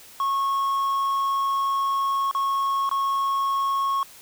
triangle tone with dropouts, 1096 Hz, C#6, 20 cents flat, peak -19 dBFS, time 0.2-4.03 s, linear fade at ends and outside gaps 1 ms, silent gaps 2.312-2.349 / 2.892-2.913 s, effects white hiss -47 dBFS RMS until 4.21 s

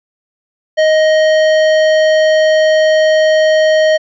sine tone with hard clipping, 625 Hz, D#5, 8 cents sharp, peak -9 dBFS, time 0.77-3.98 s, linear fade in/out 20 ms, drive 13 dB, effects resampled to 16000 Hz

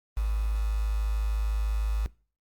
sine tone with quantisation, 53.1 Hz, G#1, 39 cents sharp, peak -24 dBFS, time 0.17-2.06 s, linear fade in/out 0 ms, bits 7, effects noise-tail reverb RT60 0.4 s tail -23 dB re dry + Opus 32 kbps

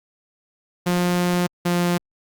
sawtooth tone pair in turn, 177.2 / 175.16 Hz, F3 / F3, +25 / +5 cents, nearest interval unison, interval 20 cents, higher first, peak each -14 dBFS, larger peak neither, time 0.86-1.47 / 1.65-1.98 s, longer first, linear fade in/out 10 ms, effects Opus 48 kbps

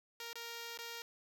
5% pulse tone with dropouts, 466.2 Hz, A#4, in tune, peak -32 dBFS, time 0.2-1.02 s, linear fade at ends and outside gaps 1 ms, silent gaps 0.331-0.355 / 0.775-0.788 s, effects none

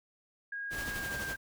sine tone with pitch glide, 1636 to 1586.7 Hz, G#6 to G6, -26 to +21 cents, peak -36 dBFS, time 0.52-1.36 s, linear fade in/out 5 ms, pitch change -53 cents, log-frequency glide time 0.88-1.23 s
pink noise with tremolo, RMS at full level -39 dBFS, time 0.7-1.37 s, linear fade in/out 50 ms, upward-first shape sine, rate 12 Hz, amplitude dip 40%
effects none

